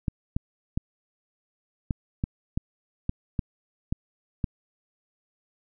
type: clicks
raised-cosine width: 5 ms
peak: -13 dBFS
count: 10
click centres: 0.082 / 0.365 / 0.775 / 1.908 / 2.239 / 2.575 / 3.094 / 3.392 / 3.925 / 4.442 s
effects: none